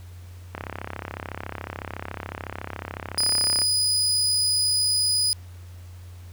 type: click train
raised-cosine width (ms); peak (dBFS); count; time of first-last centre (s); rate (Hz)
0.5; -16; 105; 0.55-3.618; 33.9
type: tone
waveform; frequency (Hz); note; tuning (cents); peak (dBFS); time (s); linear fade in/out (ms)
30% pulse; 4967; D#8; -4; -17; 3.18-5.33; 0
effects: added 89 Hz sine -39 dBFS peak until 6.32 s + pink hiss -54 dBFS RMS until 6.32 s